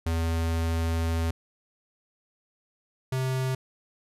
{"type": "tone pair in turn", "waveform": "square", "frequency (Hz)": [82.41, 130.5], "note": ["E2", "C3"], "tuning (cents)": [0, -4], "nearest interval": "minor sixth", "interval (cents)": 796, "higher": "second", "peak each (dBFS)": [-25, -26], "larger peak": "first", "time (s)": [[0.06, 1.31], [3.12, 3.55]], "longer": "first", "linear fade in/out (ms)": 5, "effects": ["resampled to 32000 Hz"]}